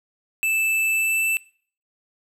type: tone with pitch glide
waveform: square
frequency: 2637 to 2652 Hz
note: E7 to E7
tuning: 0 to +10 cents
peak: -20 dBFS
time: 0.43-1.37 s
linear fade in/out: 0 ms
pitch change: +10 cents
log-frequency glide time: 0.91-1.25 s
effects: noise-tail reverb RT60 0.5 s tail -22 dB re dry